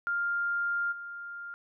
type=tone with level steps; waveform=sine; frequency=1400 Hz; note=F6; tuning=4 cents sharp; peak=-27 / -38 dBFS; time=0.07-1.54 s; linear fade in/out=0 ms; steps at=0.91 s; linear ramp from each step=20 ms; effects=none